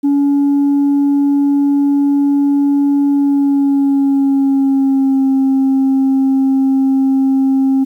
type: tone with pitch glide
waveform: sine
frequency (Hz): 283.1 to 268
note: C#4 to C4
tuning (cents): +37 to +42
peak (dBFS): -7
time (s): 0.03-7.85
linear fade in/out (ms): 20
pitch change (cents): -95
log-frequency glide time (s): 3.09-5.28
effects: tanh soft clip ceiling -8 dBFS + 8-bit